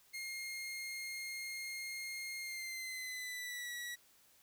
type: tone with pitch glide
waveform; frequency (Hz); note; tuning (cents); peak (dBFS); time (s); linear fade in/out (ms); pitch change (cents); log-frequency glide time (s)
sawtooth; 2134 to 1934.4; C7 to B6; +34 to -36; -38; 0.13-3.96; 20; -170; 2.39-3.73
effects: white hiss -67 dBFS RMS until 4.42 s